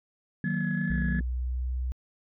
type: chord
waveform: sine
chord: D# minor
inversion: none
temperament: equal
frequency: 155.56 / 185 / 233.1 Hz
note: D#3 / F#3 / A#3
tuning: 0 / 0 / 0 cents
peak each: -30 / -29 / -32 dBFS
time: 0.44-1.21 s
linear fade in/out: 2 ms
type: tone with vibrato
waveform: sine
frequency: 1700 Hz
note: G#6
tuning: 40 cents sharp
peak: -33 dBFS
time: 0.44-1.2 s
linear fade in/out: 5 ms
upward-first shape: sine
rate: 2.8 Hz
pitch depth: 14 cents each way
type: tone with pitch glide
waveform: sine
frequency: 61.74 to 62.96 Hz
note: B1 to B1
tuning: 0 to +34 cents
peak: -27 dBFS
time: 0.9-1.92 s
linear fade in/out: 0 ms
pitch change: +34 cents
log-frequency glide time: 1.18-1.69 s
effects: tanh soft clip ceiling -18 dBFS